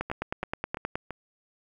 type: two click trains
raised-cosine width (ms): 0.5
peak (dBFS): -20 / -14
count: 4 / 10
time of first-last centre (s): 0.1-1.107 / 0.01-0.955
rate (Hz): 2.98 / 9.52
effects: 9-bit